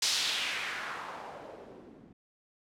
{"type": "noise with low-pass filter sweep", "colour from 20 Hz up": "blue", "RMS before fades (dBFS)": -36, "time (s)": [0.02, 2.13], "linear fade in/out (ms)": 5, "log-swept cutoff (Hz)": [5400, 220], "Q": 1.8, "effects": []}